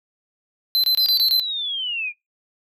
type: tone bursts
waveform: square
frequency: 4063 Hz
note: B7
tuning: 48 cents sharp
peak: -16 dBFS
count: 6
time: 0.75-1.397 s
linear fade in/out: 0 ms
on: 87 ms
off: 25 ms
type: linear sweep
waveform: sine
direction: down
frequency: 4978 to 2365 Hz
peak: -23 dBFS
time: 0.99-2.13 s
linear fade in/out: 50 ms
effects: noise-tail reverb RT60 0.2 s tail -24 dB re dry